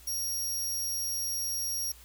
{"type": "tone", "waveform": "20% pulse", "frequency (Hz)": 5630, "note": "F8", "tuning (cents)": 13, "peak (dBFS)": -25, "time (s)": [0.07, 1.92], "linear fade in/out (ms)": 5, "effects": ["added 59 Hz sine -53 dBFS peak until 2.04 s", "white hiss -55 dBFS RMS until 2.04 s"]}